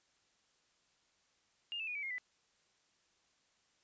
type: tone with pitch steps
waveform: sine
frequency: 2822 / 2633 / 2457 / 2292 / 2139 / 1995.5 Hz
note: F7 / E7 / D#7 / D7 / C7 / B6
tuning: +17 / -3 / -22 / -43 / +38 / +17 cents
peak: -38 dBFS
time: 1.72-2.182 s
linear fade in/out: 0 ms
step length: 77 ms
effects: white hiss -74 dBFS RMS until 3.83 s + resampled to 16000 Hz